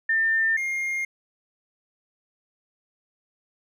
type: tone pair in turn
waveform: sine / triangle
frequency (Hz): 1798 / 2126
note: A6 / C7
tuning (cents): +37 / +27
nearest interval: minor third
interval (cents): 290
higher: second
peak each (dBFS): -19 / -23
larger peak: first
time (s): 0.09-0.57 / 0.57-1.05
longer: neither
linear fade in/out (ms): 5
effects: none